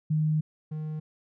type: tone pair in turn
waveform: sine / triangle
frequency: 154.6 / 154.6 Hz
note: D#3 / D#3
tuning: -11 / -11 cents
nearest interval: unison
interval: 0 cents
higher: neither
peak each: -22 / -29 dBFS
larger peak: first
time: 0.1-0.41 / 0.71-1 s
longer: first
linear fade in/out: 10 ms
effects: none